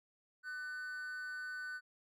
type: tone with amplitude modulation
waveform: triangle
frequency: 1500 Hz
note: F#6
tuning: 23 cents sharp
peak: -37 dBFS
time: 0.43-1.81 s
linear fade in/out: 50 ms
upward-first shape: sine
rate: 297 Hz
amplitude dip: 45%
effects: none